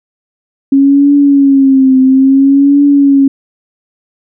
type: tone with vibrato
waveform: sine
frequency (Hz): 272.9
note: C#4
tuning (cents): -27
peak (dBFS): -3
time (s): 0.72-3.28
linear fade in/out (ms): 5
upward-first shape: triangle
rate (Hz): 0.59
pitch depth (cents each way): 84
effects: none